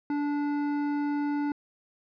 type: tone with hard clipping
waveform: triangle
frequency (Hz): 290.7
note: D4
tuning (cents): -18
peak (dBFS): -28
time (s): 0.1-1.52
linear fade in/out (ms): 2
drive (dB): 15
effects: resampled to 11025 Hz